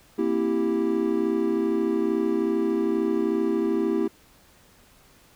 triangle chord, C dominant seventh, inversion third, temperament equal with one note detuned, 233.1 / 266.2 / 329.6 / 392 Hz, Bb3 / C4 / E4 / G4, 0 / +30 / 0 / 0 cents, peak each -26 / -29 / -23 / -24 dBFS, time 0.18-4.08 s, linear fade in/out 10 ms, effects pink hiss -56 dBFS RMS until 5.35 s

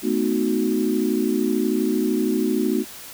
sine chord, B dominant seventh, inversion third, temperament equal with one note detuned, 220 / 252.9 / 311.1 / 370 Hz, A3 / B3 / D#4 / F#4, 0 / +41 / 0 / 0 cents, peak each -24 dBFS, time 0.02-2.85 s, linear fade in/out 50 ms, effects white hiss -39 dBFS RMS until 3.13 s

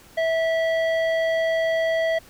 square tone with low-pass filter, 653 Hz, E5, 17 cents flat, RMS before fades -22 dBFS, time 0.17-2.19 s, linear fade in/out 10 ms, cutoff 2500 Hz, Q 1.1, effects pink hiss -50 dBFS RMS until 2.29 s

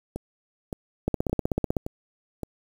two click trains, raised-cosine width 2 ms, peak -18 / -10 dBFS, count 5 / 12, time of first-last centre 0.16-2.433 / 1.08-1.768 s, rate 1.76 / 16 Hz, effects 7-bit

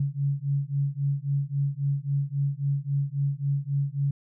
sine beating tone pair, 138.59 / 142.29 Hz, C#3 / C#3, 0 / +46 cents, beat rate 3.7 Hz, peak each -27 dBFS, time 0-4.11 s, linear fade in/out 5 ms, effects none

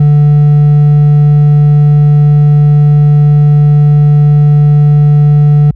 triangle tone with hard clipping, 147 Hz, D3, 2 cents sharp, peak -3 dBFS, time 0-5.71 s, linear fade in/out 5 ms, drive 5 dB, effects added 50 Hz sine -27 dBFS peak until 5.75 s

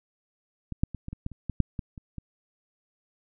clicks, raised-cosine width 5 ms, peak -21 / -10 / -23 / -23 / -24 / -18 / -30 / -18 / -8 / -19 / -29 / -24 dBFS, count 12, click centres 0.723 / 0.835 / 0.947 / 1.084 / 1.13 / 1.264 / 1.317 / 1.497 / 1.603 / 1.792 / 1.978 / 2.183 s, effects none

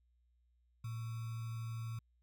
sine tone with sample-and-hold, 114.1 Hz, A#2, 37 cents flat, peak -39 dBFS, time 0.84-1.99 s, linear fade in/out 5 ms, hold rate 1225 Hz, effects added 60 Hz sine -70 dBFS peak until 2.22 s

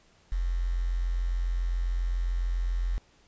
sine tone with quantisation, 43.65 Hz, F1, in tune, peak -25 dBFS, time 0.32-2.98 s, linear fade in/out 0 ms, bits 8, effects pink hiss -62 dBFS RMS until 3.27 s + resampled to 16000 Hz

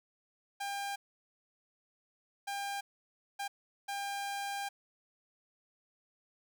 sawtooth tone bursts at uneven times, 800 Hz, G5, 35 cents sharp, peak -32 dBFS, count 4, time 0.6-0.96 / 2.47-2.81 / 3.39-3.48 / 3.88-4.69 s, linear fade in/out 10 ms, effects none

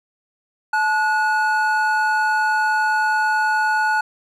triangle tone pair together, 865.5 / 1459 Hz, A5 / F#6, -29 / -25 cents, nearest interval major sixth, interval 904 cents, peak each -17 dBFS, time 0.73-4.01 s, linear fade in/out 5 ms, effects none

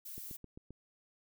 violet noise, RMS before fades -46 dBFS, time 0.05-0.37 s, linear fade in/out 10 ms
click train, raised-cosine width 3 ms, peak -36 dBFS, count 5, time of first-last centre 0.18-0.706 s, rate 7.6 Hz
effects none

